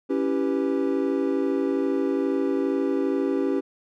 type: chord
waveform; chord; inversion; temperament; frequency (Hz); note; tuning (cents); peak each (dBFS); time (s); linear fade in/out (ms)
triangle; C# half-diminished seventh; none; equal; 277.2 / 329.6 / 392 / 493.9; C#4 / E4 / G4 / B4; 0 / 0 / 0 / 0; -23 / -27 / -24 / -29; 0.09-3.61; 20
effects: none